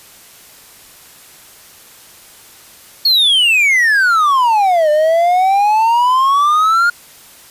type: exponential two-way sweep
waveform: triangle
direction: down then up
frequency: 4389 to 595 to 1430 Hz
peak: -7 dBFS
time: 3.05-6.9 s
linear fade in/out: 5 ms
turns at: 4.9 s
effects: white hiss -41 dBFS RMS until 7.5 s + resampled to 32000 Hz